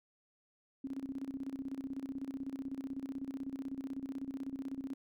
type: tone with tremolo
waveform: sine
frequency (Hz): 270.1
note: C#4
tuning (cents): -45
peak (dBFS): -36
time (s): 0.84-4.94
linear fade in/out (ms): 5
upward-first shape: square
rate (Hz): 16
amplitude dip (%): 75
effects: none